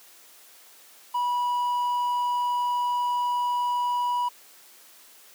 triangle tone, 976 Hz, B5, 21 cents flat, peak -21 dBFS, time 1.14-4.29 s, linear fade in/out 10 ms, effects white hiss -52 dBFS RMS until 5.34 s + high-pass 300 Hz 12 dB/octave

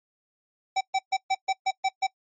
square tone bursts, 769 Hz, G5, 33 cents flat, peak -22 dBFS, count 8, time 0.76-2.07 s, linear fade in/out 10 ms, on 50 ms, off 130 ms, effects noise-tail reverb RT60 0.1 s tail -23 dB re dry + MP3 32 kbps

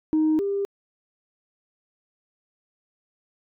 sine tone pair in turn, 311.8 / 399 Hz, D#4 / G4, +4 / +31 cents, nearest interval major third, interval 427 cents, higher second, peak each -16 / -22 dBFS, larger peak first, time 0.13-0.39 / 0.39-0.65 s, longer neither, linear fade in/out 0 ms, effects tanh soft clip ceiling -15 dBFS

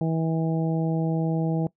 harmonic tone, 162 Hz, E3, 30 cents flat, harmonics 1 / 2 / 3 / 4 / 5, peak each -23 / -29 / -33 / -35 / -37 dBFS, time 0.01-1.67 s, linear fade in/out 2 ms, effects noise-tail reverb RT60 0.1 s tail -20 dB re dry

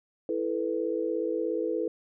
sine chord, E suspended fourth, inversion none, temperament equal with one note detuned, 329.6 / 437 / 493.9 Hz, E4 / A4 / B4, 0 / -12 / 0 cents, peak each -31 dBFS, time 0.29-1.88 s, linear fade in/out 2 ms, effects none

